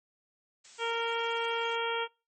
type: noise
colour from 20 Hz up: blue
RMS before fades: -47 dBFS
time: 0.64-1.76 s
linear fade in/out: 10 ms
type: harmonic tone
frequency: 462.2 Hz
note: A#4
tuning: 15 cents flat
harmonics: 1 / 2 / 3 / 4 / 5 / 6 / 7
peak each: -33 / -35 / -36 / -43 / -39 / -41 / -38 dBFS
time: 0.78-2.08 s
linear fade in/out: 50 ms
effects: noise-tail reverb RT60 0.3 s tail -24 dB re dry + MP3 32 kbps